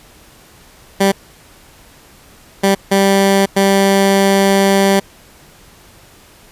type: tone bursts at uneven times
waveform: 15% pulse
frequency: 196 Hz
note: G3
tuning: in tune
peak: -3 dBFS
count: 4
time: 1-1.12 / 2.63-2.75 / 2.91-3.46 / 3.56-5 s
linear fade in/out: 10 ms
effects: pink hiss -44 dBFS RMS until 6.51 s + resampled to 32000 Hz